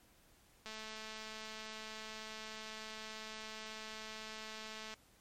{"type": "click train", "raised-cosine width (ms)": 0.2, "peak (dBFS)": -30, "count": 934, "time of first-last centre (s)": [0.66, 4.94], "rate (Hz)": 218, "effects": ["pink hiss -67 dBFS RMS until 5.2 s", "MP3 64 kbps"]}